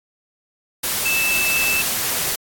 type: tone in noise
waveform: sine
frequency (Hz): 2637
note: E7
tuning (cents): 0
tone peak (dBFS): -18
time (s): 1.05-1.82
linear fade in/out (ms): 10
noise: white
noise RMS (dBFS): -22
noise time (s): 0.83-2.36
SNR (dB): +1
effects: AAC 64 kbps